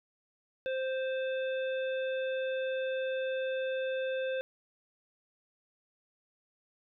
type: harmonic tone with a mistuned harmonic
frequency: 523.3 Hz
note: C5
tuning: in tune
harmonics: 1 / 3 / 5 / 7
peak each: -31 / -41 / -45 / -48 dBFS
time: 0.66-4.41 s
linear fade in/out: 0 ms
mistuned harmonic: 7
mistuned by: -48 cents
effects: none